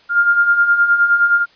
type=beating tone pair; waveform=sine; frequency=1396.9 / 1406.5 Hz; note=F6 / F6; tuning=0 / +12 cents; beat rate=9.6 Hz; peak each=-18 / -11 dBFS; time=0.09-1.46 s; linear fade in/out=50 ms; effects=white hiss -50 dBFS RMS until 1.55 s + resampled to 11025 Hz